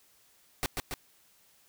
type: noise with echo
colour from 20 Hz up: pink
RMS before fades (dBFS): -30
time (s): 0.63-0.66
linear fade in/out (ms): 0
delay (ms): 140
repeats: 2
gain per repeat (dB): -3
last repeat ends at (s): 0.94
effects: white hiss -64 dBFS RMS until 1.68 s